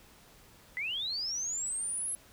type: linear sweep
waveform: sine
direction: up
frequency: 1960 to 11000 Hz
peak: -32 dBFS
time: 0.77-2.15 s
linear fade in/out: 0 ms
effects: pink hiss -58 dBFS RMS until 2.32 s